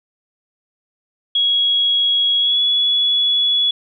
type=tone with pitch glide; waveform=sine; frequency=3322 to 3392 Hz; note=G#7 to G#7; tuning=0 to +36 cents; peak=-13 dBFS; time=1.35-3.71 s; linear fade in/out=5 ms; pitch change=+36 cents; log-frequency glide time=2.39-2.59 s; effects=none